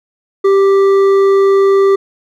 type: tone with hard clipping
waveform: sine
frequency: 392 Hz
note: G4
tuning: in tune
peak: -8 dBFS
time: 0.44-1.96 s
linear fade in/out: 10 ms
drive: 7 dB
effects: none